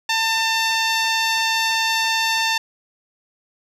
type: tone with low-pass filter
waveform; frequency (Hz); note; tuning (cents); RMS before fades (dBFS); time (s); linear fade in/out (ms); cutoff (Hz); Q
10% pulse; 897; A5; +33; -20; 0.09-2.58; 5; 9400; 0.65
effects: none